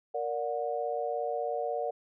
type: chord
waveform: sine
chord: Bb augmented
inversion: none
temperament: just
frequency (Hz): 466.2 / 582.7 / 728.4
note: Bb4 / D5 / F#5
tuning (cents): 0 / -14 / -27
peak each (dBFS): -34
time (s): 0.14-1.91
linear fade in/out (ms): 10
effects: none